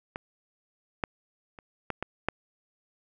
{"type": "clicks", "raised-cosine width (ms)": 0.5, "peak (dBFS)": [-19, -12, -30, -15, -16, -10], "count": 6, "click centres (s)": [0.159, 1.038, 1.588, 1.903, 2.026, 2.286], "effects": []}